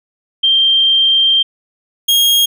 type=tone pair in turn; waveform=sine / 40% pulse; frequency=3166 / 3259 Hz; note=G7 / G#7; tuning=+17 / -33 cents; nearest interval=minor second; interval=50 cents; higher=second; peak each=-8 dBFS; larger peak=neither; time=0.43-1.43 / 2.08-2.46 s; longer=first; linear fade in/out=10 ms; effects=none